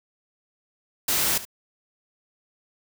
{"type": "noise with echo", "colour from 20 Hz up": "white", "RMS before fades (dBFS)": -23, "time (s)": [1.08, 1.38], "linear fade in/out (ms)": 5, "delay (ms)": 72, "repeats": 1, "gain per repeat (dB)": -15, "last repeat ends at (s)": 1.452, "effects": []}